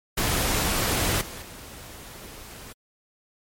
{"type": "noise with level steps", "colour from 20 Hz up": "pink", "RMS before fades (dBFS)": [-24, -38, -42], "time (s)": [0.17, 2.73], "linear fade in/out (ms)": 10, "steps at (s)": [1.21, 1.42], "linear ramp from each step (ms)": 2, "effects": ["MP3 64 kbps"]}